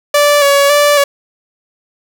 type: tone with vibrato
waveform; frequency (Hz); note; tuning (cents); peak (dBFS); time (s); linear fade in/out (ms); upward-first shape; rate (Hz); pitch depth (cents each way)
sawtooth; 573; D5; -43; -3; 0.14-1.04; 5; square; 1.8; 30
effects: none